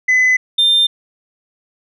sine tone pair in turn, 2016 / 3600 Hz, B6 / A7, +35 / +39 cents, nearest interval minor seventh, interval 1004 cents, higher second, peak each -7 dBFS, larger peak neither, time 0.08-0.37 / 0.58-0.87 s, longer neither, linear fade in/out 10 ms, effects tanh soft clip ceiling -8 dBFS

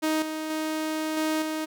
sawtooth tone with level steps, 312.8 Hz, D#4, 9 cents sharp, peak -19 / -26 / -23 / -20 / -24 dBFS, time 0.02-1.66 s, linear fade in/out 20 ms, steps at 0.22 / 0.5 / 1.17 / 1.42 s, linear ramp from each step 2 ms, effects none

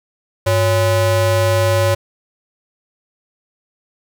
square ring-modulated tone, 230 Hz, A#3, 23 cents flat, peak -10 dBFS, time 0.46-1.95 s, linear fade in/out 10 ms, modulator 330 Hz, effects none

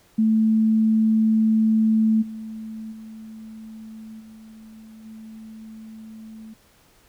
sine tone with level steps, 220 Hz, A3, in tune, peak -15 / -31 / -36 / -41 / -37 dBFS, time 0.18-6.54 s, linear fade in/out 10 ms, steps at 2.21 / 2.91 / 4.19 / 5.04 s, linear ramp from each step 20 ms, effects pink hiss -57 dBFS RMS until 7.08 s

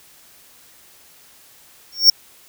square tone with exponential growth, 5490 Hz, F8, 31 cents flat, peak -4 dBFS, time 1.92-2.1 s, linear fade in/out 5 ms, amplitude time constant 37 ms, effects white hiss -49 dBFS RMS until 2.48 s

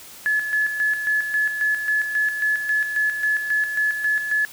sine tone with tremolo, 1713 Hz, A6, 47 cents flat, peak -17 dBFS, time 0.26-4.45 s, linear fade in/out 0 ms, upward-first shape square, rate 3.7 Hz, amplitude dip 55%, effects white hiss -42 dBFS RMS until 4.52 s

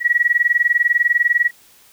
sine tone with tremolo, 1921 Hz, B6, 48 cents flat, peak -9 dBFS, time 0-1.51 s, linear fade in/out 50 ms, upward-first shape sine, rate 20 Hz, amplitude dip 95%, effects white hiss -50 dBFS RMS until 1.92 s

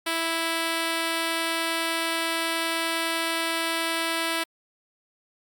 5% pulse tone, 329.6 Hz, E4, in tune, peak -13 dBFS, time 0.06-4.44 s, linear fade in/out 10 ms, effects Opus 48 kbps

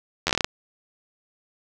slowing click train, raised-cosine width 0.2 ms, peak -4 dBFS, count 9, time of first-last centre 0.27-0.445 s, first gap 11 ms, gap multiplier 1.19, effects none

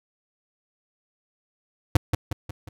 square tone with echo, 101.6 Hz, G#2, 38 cents flat, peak -13 dBFS, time 1.95-1.97 s, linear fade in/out 5 ms, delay 180 ms, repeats 4, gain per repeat -6 dB, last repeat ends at 2.69 s, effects none

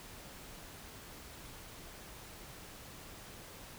silence, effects pink hiss -51 dBFS RMS until 3.78 s

